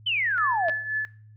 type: exponential sweep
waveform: sine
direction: down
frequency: 3136 to 621 Hz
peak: -22 dBFS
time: 0.06-0.7 s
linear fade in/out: 10 ms
type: tone with tremolo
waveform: sine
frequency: 1730 Hz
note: A6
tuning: 30 cents flat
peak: -22 dBFS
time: 0.38-1.05 s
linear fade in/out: 0 ms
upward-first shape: triangle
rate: 3.8 Hz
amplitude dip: 70%
type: clicks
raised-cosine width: 0.3 ms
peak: -21 dBFS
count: 2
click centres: 0.685 / 0.696 s
effects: noise-tail reverb RT60 0.5 s tail -19 dB re dry + added 107 Hz sine -47 dBFS peak until 1.36 s